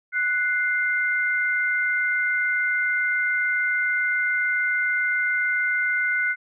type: tone pair together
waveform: sine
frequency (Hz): 1480 / 2093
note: F#6 / C7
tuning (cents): 0 / 0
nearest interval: tritone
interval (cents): 600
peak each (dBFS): -22 / -24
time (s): 0.12-6.36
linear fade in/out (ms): 50
effects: none